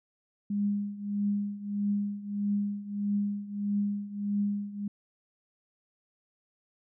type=tone with tremolo; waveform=sine; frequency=203.7 Hz; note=G#3; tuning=33 cents flat; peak=-24 dBFS; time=0.5-4.88 s; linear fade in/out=5 ms; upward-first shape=triangle; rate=1.6 Hz; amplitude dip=85%; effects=none